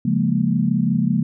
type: chord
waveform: sine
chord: Bb minor seventh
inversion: first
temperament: equal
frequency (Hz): 138.59 / 174.61 / 207.7 / 233.1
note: Db3 / F3 / Ab3 / Bb3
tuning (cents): 0 / 0 / 0 / 0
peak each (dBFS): -23 / -21 / -21 / -21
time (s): 0.05-1.23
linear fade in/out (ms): 5
effects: none